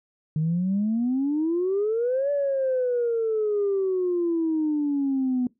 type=exponential two-way sweep; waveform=sine; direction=up then down; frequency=151.7 to 578 to 246.4 Hz; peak=-20 dBFS; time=0.36-5.47 s; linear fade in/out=2 ms; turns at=2.31 s; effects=noise-tail reverb RT60 0.2 s tail -23 dB re dry + tanh soft clip ceiling -17 dBFS